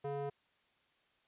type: tone with band-pass filter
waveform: square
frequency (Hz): 141.2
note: C#3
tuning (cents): +32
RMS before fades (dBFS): -39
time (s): 0.04-0.3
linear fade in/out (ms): 10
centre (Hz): 540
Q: 2
effects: white hiss -73 dBFS RMS until 1.27 s + resampled to 8000 Hz